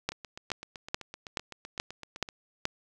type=two click trains; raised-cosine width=0.2 ms; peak=-24 / -11 dBFS; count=18 / 7; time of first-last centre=0.12-2.288 / 0.09-2.654 s; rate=7.84 / 2.34 Hz; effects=none